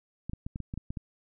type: clicks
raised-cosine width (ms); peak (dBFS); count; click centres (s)
5; -23; 9; 0.296 / 0.334 / 0.465 / 0.559 / 0.603 / 0.739 / 0.776 / 0.905 / 0.972
effects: none